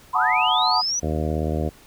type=linear sweep; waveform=sine; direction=up; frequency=961 to 6040 Hz; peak=-21 dBFS; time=0.13-1 s; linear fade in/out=10 ms
type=chord; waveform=sine; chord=B dominant seventh; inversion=second; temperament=equal with one note detuned; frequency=734.9 / 880 / 987.8 / 1244.5 Hz; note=F#5 / A5 / B5 / D#6; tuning=-12 / 0 / 0 / 0 cents; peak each=-23 / -23 / -24 / -24 dBFS; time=0.14-0.82 s; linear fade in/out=20 ms
type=harmonic tone; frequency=77.78 Hz; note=D#2; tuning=in tune; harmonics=1 / 2 / 3 / 4 / 5 / 6 / 7 / 8 / 9; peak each=-25 / -28 / -30 / -31 / -32 / -33 / -33 / -34 / -35 dBFS; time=1.02-1.7 s; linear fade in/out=20 ms
effects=pink hiss -50 dBFS RMS until 1.86 s